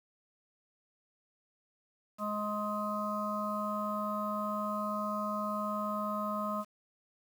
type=harmonic tone; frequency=209.5 Hz; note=G#3; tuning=15 cents sharp; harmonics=1 / 3 / 5 / 6; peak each=-37 / -38 / -38 / -37 dBFS; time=2.18-6.65 s; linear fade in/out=50 ms; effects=9-bit